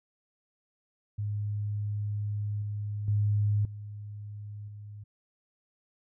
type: tone with level steps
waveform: sine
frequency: 103.83 Hz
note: G#2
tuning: in tune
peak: -29 / -31 / -23 / -38 / -41 dBFS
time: 1.18-5.04 s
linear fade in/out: 10 ms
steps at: 2.62 / 3.08 / 3.65 / 4.68 s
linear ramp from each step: 2 ms
effects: none